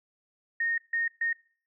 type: tone bursts at uneven times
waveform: sine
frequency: 1848 Hz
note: A#6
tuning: 16 cents flat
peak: -25 dBFS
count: 3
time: 0.6-0.78 / 0.93-1.08 / 1.21-1.33 s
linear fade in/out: 5 ms
effects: noise-tail reverb RT60 0.5 s tail -23 dB re dry